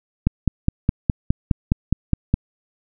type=click train; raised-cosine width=5 ms; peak=-3 dBFS; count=11; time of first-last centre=0.27-2.34 s; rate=4.83 Hz; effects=none